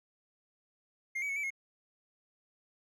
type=tone with pitch steps; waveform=triangle; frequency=2120 / 2274 / 2204 / 2306 / 2164 Hz; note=C7 / C#7 / C#7 / D7 / C#7; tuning=+22 / +44 / -11 / -32 / -42 cents; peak=-31 dBFS; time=1.15-1.505 s; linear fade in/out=10 ms; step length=71 ms; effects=none